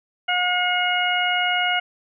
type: harmonic tone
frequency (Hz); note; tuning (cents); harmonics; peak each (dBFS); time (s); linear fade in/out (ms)
720; F#5; -47; 1 / 2 / 3 / 4; -24 / -24 / -24 / -24; 0.28-1.8; 10
effects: none